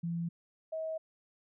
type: tone pair in turn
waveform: sine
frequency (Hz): 169.2 / 638.8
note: E3 / D#5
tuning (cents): +45 / +45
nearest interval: octave + major seventh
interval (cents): 2300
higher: second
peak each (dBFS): -32 / -34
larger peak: first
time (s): 0.03-0.29 / 0.72-0.98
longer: neither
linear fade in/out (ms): 10
effects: none